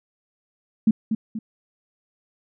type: tone with echo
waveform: sine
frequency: 220 Hz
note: A3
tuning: in tune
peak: -12 dBFS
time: 0.87-0.91 s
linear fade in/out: 5 ms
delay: 240 ms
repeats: 2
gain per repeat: -7 dB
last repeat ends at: 1.39 s
effects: none